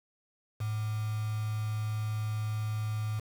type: tone with quantisation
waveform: sine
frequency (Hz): 107.7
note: A2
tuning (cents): -37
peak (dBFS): -30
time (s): 0.6-3.2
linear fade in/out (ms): 10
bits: 7
effects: none